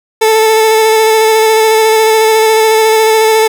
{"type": "tone with vibrato", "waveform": "30% pulse", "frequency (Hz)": 440, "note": "A4", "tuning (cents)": 0, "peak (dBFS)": -3, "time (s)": [0.21, 3.48], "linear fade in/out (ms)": 10, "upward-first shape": "square", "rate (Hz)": 14, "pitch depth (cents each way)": 15, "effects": []}